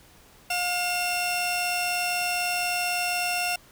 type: tone pair together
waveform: sawtooth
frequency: 713.3 / 2714 Hz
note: F5 / E7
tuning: +36 / +50 cents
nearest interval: octave + major seventh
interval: 2314 cents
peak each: -24 dBFS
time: 0.5-3.56 s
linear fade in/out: 5 ms
effects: pink hiss -54 dBFS RMS until 3.71 s